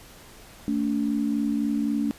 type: tone pair together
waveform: sine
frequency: 222.1 / 285.9 Hz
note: A3 / D4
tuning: +16 / -46 cents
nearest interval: major third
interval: 438 cents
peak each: -25 dBFS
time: 0.68-2.11 s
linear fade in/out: 0 ms
effects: pink hiss -48 dBFS RMS until 2.18 s + resampled to 32000 Hz